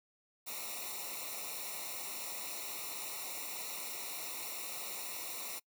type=noise with comb filter; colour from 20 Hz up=white; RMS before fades=-42 dBFS; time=0.46-5.6 s; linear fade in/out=20 ms; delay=0.62 ms; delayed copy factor=-0.95; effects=noise-tail reverb RT60 0.1 s tail -25 dB re dry